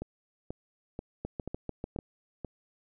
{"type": "two click trains", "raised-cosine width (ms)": 2, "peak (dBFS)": [-21, -23], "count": [6, 6], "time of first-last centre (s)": [[1.25, 1.989], [0.02, 2.447]], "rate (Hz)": [6.77, 2.06], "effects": []}